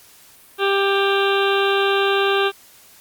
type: harmonic tone with a mistuned harmonic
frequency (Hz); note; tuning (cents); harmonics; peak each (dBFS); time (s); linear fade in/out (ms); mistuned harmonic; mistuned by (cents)
394.9; G4; +13; 1 / 2 / 3 / 4 / 6 / 7 / 8 / 9 / 10; -18 / -25 / -24 / -24 / -31 / -27 / -29 / -29 / -33; 0.58-2.52; 50; 10; -24
effects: white hiss -48 dBFS RMS until 3 s + Opus 48 kbps